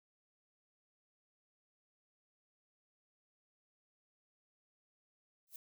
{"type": "noise with exponential growth", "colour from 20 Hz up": "violet", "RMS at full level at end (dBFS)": -44, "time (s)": [5.47, 5.56], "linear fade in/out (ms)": 1, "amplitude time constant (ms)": 19, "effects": []}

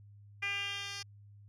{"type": "tone with band-pass filter sweep", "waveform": "10% pulse", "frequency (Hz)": 400.1, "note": "G4", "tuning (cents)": 35, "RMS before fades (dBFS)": -38, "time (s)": [0.42, 1.03], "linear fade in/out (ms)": 10, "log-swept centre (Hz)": [2300, 4500], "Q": 4.3, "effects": ["added 102 Hz sine -53 dBFS peak until 1.48 s"]}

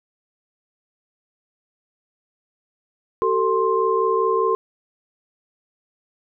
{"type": "tone cluster", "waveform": "sine", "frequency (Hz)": [382.9, 447.9, 1052], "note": ["G4", "A4", "C6"], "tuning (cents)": [-41, 31, 9], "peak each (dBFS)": [-22, -20, -21], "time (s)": [3.22, 4.55], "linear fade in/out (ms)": 0, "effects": []}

